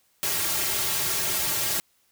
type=noise with comb filter; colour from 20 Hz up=white; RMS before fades=-26 dBFS; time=0.23-1.8 s; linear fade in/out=0 ms; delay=4 ms; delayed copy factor=-1; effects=white hiss -66 dBFS RMS until 2.11 s